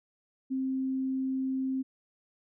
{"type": "tone", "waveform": "sine", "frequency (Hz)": 263.6, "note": "C4", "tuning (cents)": 13, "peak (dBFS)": -28, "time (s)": [0.5, 1.83], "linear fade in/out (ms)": 20, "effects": []}